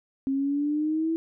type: exponential sweep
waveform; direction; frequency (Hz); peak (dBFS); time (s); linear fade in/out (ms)
sine; up; 267.3 to 329.6; -23; 0.27-1.16; 0
effects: none